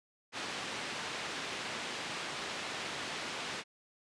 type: band-pass noise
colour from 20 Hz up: white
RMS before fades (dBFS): -40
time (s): 0.32-3.64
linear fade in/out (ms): 50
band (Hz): 140 to 3400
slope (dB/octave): 12
effects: resampled to 22050 Hz